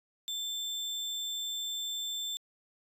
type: tone with sample-and-hold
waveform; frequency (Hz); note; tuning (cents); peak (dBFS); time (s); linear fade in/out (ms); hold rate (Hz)
sine; 3544; A7; +12; -33; 0.28-2.37; 0; 11025
effects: resampled to 32000 Hz